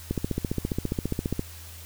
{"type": "click train", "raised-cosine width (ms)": 3, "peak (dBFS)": -13, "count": 20, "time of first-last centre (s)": [0.11, 1.394], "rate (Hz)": 14.8, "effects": ["added 83 Hz sine -43 dBFS peak until 1.85 s", "white hiss -46 dBFS RMS until 1.85 s"]}